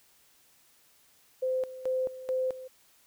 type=tone with tremolo; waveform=sine; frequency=516 Hz; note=C5; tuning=24 cents flat; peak=-26 dBFS; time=1.42-2.68 s; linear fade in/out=10 ms; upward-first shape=square; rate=2.3 Hz; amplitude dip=80%; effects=white hiss -63 dBFS RMS until 3.06 s